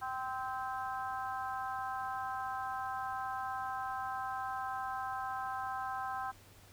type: harmonic tone with a mistuned harmonic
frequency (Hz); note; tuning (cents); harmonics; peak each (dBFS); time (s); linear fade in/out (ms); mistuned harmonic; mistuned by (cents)
259.3; C4; -15; 3 / 4 / 5 / 6; -39 / -41 / -43 / -45; 0.01-6.32; 20; 6; +17
effects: added 97 Hz sine -60 dBFS peak until 6.72 s + pink hiss -60 dBFS RMS until 6.72 s